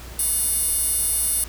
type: tone with high-pass filter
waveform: 10% pulse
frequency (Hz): 721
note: F#5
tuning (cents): -45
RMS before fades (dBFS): -22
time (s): 0.19-1.44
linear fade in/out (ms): 2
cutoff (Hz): 9400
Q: 3
effects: added 60 Hz sine -37 dBFS peak until 1.48 s + pink hiss -41 dBFS RMS until 1.48 s